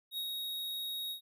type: tone with ADSR envelope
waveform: square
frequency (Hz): 3767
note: A#7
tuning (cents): +17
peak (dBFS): -35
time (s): 0.11-1.21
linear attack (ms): 68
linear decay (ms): 66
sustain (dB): -2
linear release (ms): 100
effects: none